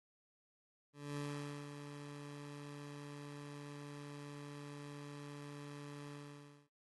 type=tone with ADSR envelope; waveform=20% pulse; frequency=144.7 Hz; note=D3; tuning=25 cents flat; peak=-35 dBFS; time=0.93-6.69 s; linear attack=240 ms; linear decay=500 ms; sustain=-8 dB; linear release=570 ms; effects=AAC 32 kbps